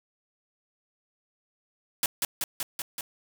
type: noise with echo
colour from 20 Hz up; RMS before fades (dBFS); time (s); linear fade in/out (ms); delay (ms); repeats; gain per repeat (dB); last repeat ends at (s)
white; -25; 2.03-2.06; 2; 190; 5; -2; 3.01
effects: none